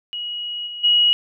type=tone with level steps; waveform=sine; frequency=2904 Hz; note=F#7; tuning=33 cents flat; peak=-25 / -29 / -12 dBFS; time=0.13-1.13 s; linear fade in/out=0 ms; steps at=0.66 / 0.83 s; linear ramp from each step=20 ms; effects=none